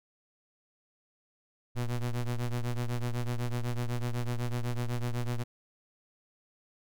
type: ring-modulated tone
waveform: square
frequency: 61.2 Hz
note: B1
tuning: 15 cents flat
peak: -27 dBFS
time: 1.75-5.44 s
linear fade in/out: 20 ms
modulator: 57.2 Hz
effects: none